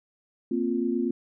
sine chord, Bb suspended second, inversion none, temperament equal, 233.1 / 261.6 / 349.2 Hz, Bb3 / C4 / F4, 0 / 0 / 0 cents, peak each -28 dBFS, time 0.51-1.11 s, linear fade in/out 5 ms, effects none

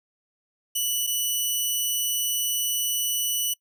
10% pulse tone pair in turn, 2960 / 2960 Hz, F#7 / F#7, 0 / 0 cents, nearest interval unison, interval 0 cents, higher neither, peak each -15 dBFS, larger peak neither, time 0.75-1.07 / 1.07-3.54 s, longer second, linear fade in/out 10 ms, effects noise-tail reverb RT60 0.1 s tail -23 dB re dry

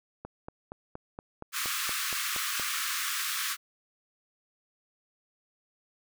click train, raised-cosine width 1 ms, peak -25 dBFS, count 11, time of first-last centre 0.25-2.597 s, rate 4.26 Hz
pink high-pass noise, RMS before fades -32 dBFS, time 1.52-3.57 s, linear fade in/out 50 ms, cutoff 1100 Hz, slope 96 dB/octave
effects none

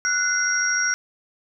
sine tone cluster, 1387 / 1480 / 2063 / 5640 Hz, F6 / F#6 / C7 / F8, -12 / 0 / -25 / +16 cents, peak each -30 / -22 / -30 / -23 dBFS, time 0.05-0.94 s, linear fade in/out 0 ms, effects none

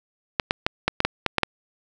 clicks, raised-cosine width 0.3 ms, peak -3 dBFS, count 9, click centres 0.398 / 0.509 / 0.665 / 0.88 / 1.004 / 1.05 / 1.263 / 1.383 / 1.433 s, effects none

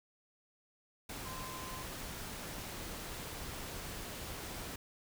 sine tone in noise, 1034 Hz, C6, 21 cents flat, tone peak -47 dBFS, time 1.25-1.83 s, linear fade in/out 5 ms, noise pink, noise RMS -44 dBFS, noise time 1.09-4.76 s, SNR -6 dB, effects none

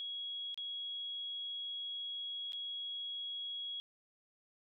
sine tone with dropouts, 3322 Hz, G#7, in tune, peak -39 dBFS, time 0-3.8 s, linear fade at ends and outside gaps 0 ms, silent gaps 0.544-0.576 / 2.522-2.532 s, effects none

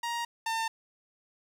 sawtooth tone pair in turn, 940 / 901.2 Hz, A#5 / A5, +14 / +41 cents, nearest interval minor second, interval 73 cents, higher first, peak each -27 / -25 dBFS, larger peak second, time 0.03-0.25 / 0.46-0.68 s, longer neither, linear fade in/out 5 ms, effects low-pass 9000 Hz 12 dB/octave + 9-bit

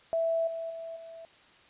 sine tone with level steps, 659.3 Hz, E5, in tune, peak -25 / -33 / -37 / -43 dBFS, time 0.13-1.25 s, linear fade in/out 0 ms, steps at 0.47 / 0.7 / 0.96 s, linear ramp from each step 5 ms, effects white hiss -58 dBFS RMS until 1.69 s + resampled to 8000 Hz

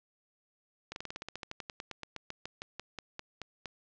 slowing click train, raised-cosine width 0.2 ms, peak -22 dBFS, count 25, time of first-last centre 0.92-3.657 s, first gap 41 ms, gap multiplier 1.08, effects low-pass 6000 Hz 12 dB/octave

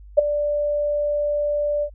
sine tone with ADSR envelope, 587.3 Hz, D5, in tune, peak -6 dBFS, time 0.17-1.9 s, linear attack 18 ms, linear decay 11 ms, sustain -13 dB, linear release 73 ms, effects added 50 Hz sine -40 dBFS peak until 1.94 s

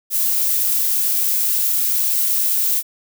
violet noise, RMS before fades -18 dBFS, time 0.1-2.83 s, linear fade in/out 50 ms, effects none

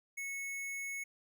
square tone, 2200 Hz, C#7, 14 cents flat, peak -39 dBFS, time 0.17-1.04 s, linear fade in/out 10 ms, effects none

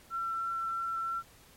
sine tone with vibrato, 1349 Hz, E6, 40 cents sharp, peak -31 dBFS, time 0.1-1.23 s, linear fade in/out 50 ms, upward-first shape triangle, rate 3.1 Hz, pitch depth 9 cents each way, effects pink hiss -58 dBFS RMS until 1.56 s + MP3 64 kbps

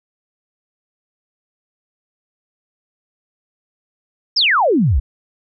sine exponential sweep, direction down, 5588 to 52.9 Hz, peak -11 dBFS, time 4.36-5 s, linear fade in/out 10 ms, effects none

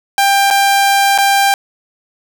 sawtooth tone with dropouts, 793 Hz, G5, 20 cents sharp, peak -5 dBFS, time 0.18-1.54 s, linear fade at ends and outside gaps 1 ms, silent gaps 0.503-0.509 / 1.178-1.185 s, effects none

